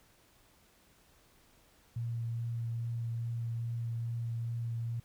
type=tone with vibrato; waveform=sine; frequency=116.54 Hz; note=A#2; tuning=in tune; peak=-33 dBFS; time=1.96-5 s; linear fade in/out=5 ms; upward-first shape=triangle; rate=2.4 Hz; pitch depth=13 cents each way; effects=pink hiss -65 dBFS RMS until 5.04 s